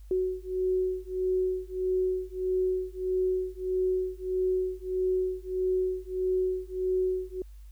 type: beating tone pair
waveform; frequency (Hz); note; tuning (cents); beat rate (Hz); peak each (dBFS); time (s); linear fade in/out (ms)
sine; 370 / 371.6; F#4 / F#4; 0 / +7; 1.6; -29; 0.11-7.42; 2
effects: added 50 Hz sine -44 dBFS peak until 7.71 s + white hiss -67 dBFS RMS until 7.71 s